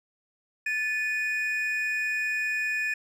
triangle tone pair together, 1745 / 2470 Hz, A6 / D#7, -15 / -13 cents, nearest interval tritone, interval 602 cents, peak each -27 dBFS, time 0.66-2.94 s, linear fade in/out 5 ms, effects resampled to 32000 Hz

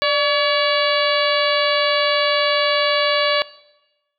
harmonic tone with a mistuned harmonic, 568 Hz, C#5, 42 cents sharp, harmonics 1 / 2 / 3 / 4 / 5 / 6 / 7 / 8, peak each -19 / -22 / -24 / -25 / -26 / -27 / -27 / -28 dBFS, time 0.02-3.42 s, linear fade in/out 0 ms, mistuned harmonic 1, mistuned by +64 cents, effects noise-tail reverb RT60 1.0 s tail -20 dB re dry

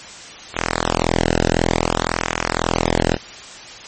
sawtooth tone with flanger, 41.92 Hz, E1, 30 cents sharp, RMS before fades -19 dBFS, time 0.53-3.18 s, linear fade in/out 50 ms, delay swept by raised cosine 0.23 to 0.9 ms, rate 0.56 Hz, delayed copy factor -0.95, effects white hiss -36 dBFS RMS until 3.87 s + MP3 32 kbps

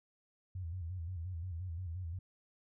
sine tone with vibrato, 87.31 Hz, F2, in tune, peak -38 dBFS, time 0.55-2.19 s, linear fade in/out 5 ms, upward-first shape square, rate 5.7 Hz, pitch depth 100 cents each way, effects none

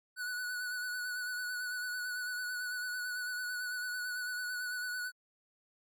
square tone with vibrato, 1480 Hz, F#6, in tune, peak -36 dBFS, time 0.16-5.12 s, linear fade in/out 50 ms, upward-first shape sine, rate 9 Hz, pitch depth 29 cents each way, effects MP3 64 kbps

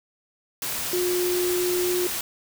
sine tone in noise, 358.3 Hz, F4, 44 cents sharp, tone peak -22 dBFS, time 0.93-2.07 s, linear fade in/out 2 ms, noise white, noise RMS -29 dBFS, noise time 0.62-2.21 s, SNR +4 dB, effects none

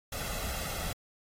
pink noise with comb filter, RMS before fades -36 dBFS, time 0.12-0.93 s, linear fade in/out 5 ms, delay 1.5 ms, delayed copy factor +0.6, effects AAC 48 kbps

